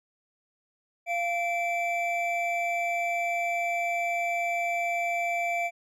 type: tone pair together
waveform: triangle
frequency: 691.8 / 2327 Hz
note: F5 / D7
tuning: -17 / -17 cents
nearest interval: octave + major sixth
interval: 2100 cents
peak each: -26 / -28 dBFS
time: 1.06-5.71 s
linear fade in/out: 50 ms
effects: none